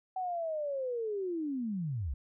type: linear sweep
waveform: sine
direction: down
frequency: 758 to 57.3 Hz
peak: -32 dBFS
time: 0.16-2.14 s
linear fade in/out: 5 ms
effects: none